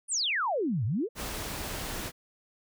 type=exponential two-way sweep; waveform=sine; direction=down then up; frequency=9956 to 97.9 to 516 Hz; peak=-26 dBFS; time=0.08-1.09 s; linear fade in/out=50 ms; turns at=0.85 s
type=noise; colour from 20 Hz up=pink; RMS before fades=-36 dBFS; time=1.15-2.12 s; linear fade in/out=50 ms
effects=none